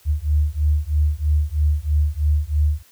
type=beating tone pair; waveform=sine; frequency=73.42 / 76.52 Hz; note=D2 / D#2; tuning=0 / -28 cents; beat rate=3.1 Hz; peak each=-19 dBFS; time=0.05-2.83 s; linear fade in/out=50 ms; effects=white hiss -53 dBFS RMS until 2.91 s